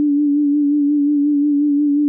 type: tone with vibrato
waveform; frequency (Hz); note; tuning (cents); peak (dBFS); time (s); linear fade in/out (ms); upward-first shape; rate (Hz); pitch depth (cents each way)
sine; 290.4; D4; -19; -12; 0-2.08; 0; sine; 5.6; 36
effects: none